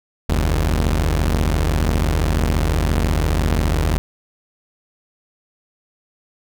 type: tone pair together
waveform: sawtooth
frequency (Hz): 45.89 / 77.1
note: F#1 / D#2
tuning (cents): -14 / -15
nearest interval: major sixth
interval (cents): 899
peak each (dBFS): -14 / -15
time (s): 0.29-3.98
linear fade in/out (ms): 0
effects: none